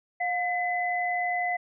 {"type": "tone pair together", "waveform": "sine", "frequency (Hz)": [713, 2017], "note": ["F5", "B6"], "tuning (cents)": [36, 36], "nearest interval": "octave + tritone", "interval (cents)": 1800, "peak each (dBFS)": [-27, -29], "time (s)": [0.2, 1.57], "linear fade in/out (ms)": 10, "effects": []}